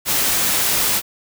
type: noise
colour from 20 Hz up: white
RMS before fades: -18 dBFS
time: 0.05-1.02 s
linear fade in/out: 50 ms
effects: none